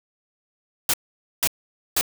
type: noise bursts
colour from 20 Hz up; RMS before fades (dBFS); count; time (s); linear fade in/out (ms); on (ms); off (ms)
white; -20; 3; 0.89-2.011; 2; 47; 490
effects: none